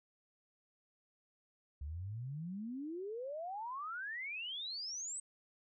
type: exponential sweep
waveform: sine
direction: up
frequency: 68.3 to 8300 Hz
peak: -40 dBFS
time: 1.81-5.2 s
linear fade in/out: 5 ms
effects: none